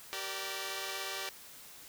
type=chord; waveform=5% pulse; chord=G minor; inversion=none; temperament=equal with one note detuned; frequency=385.9 / 466.2 / 587.3 Hz; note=G4 / Bb4 / D5; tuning=-27 / 0 / 0 cents; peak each=-29 / -32 / -30 dBFS; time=0.13-1.29 s; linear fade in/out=0 ms; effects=white hiss -52 dBFS RMS until 1.88 s